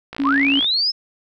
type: click train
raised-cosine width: 0.3 ms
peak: -15 dBFS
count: 30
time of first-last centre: 0.13-0.644 s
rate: 56.4 Hz
type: tone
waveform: sine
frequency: 277.2 Hz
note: C#4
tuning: in tune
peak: -17 dBFS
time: 0.19-0.6 s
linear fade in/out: 10 ms
type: linear sweep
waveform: sine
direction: up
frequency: 938 to 5274 Hz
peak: -16 dBFS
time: 0.24-0.92 s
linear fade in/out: 20 ms
effects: none